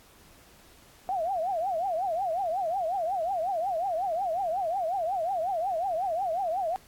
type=tone with vibrato; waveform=sine; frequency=712 Hz; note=F5; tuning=33 cents sharp; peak=-26 dBFS; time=1.09-6.76 s; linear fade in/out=0 ms; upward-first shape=triangle; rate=5.5 Hz; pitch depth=240 cents each way; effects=pink hiss -56 dBFS RMS until 6.87 s + AAC 64 kbps